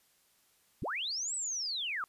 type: linear two-way sweep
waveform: sine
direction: up then down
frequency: 44.88 to 8060 to 1132 Hz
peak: -33 dBFS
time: 0.82-2.04 s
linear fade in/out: 0 ms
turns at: 1.35 s
effects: white hiss -69 dBFS RMS until 2.08 s + resampled to 32000 Hz